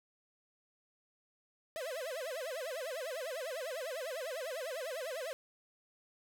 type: tone with vibrato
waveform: 45% pulse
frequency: 577 Hz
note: D5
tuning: 31 cents flat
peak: -38 dBFS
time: 1.76-5.33 s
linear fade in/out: 0 ms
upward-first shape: sine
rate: 10 Hz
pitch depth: 260 cents each way
effects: none